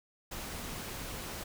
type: noise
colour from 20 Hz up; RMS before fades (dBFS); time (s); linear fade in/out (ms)
pink; -41; 0.31-1.44; 10
effects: none